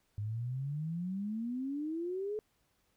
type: exponential sweep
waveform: sine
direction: up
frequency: 101.5 to 434.4 Hz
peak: -34 dBFS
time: 0.18-2.39 s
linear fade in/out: 0 ms
effects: pink hiss -75 dBFS RMS until 2.96 s